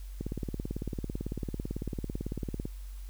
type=click train; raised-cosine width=3 ms; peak=-21 dBFS; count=45; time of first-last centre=0.21-2.654 s; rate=18 Hz; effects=added 47 Hz sine -39 dBFS peak until 3.09 s + white hiss -59 dBFS RMS until 3.09 s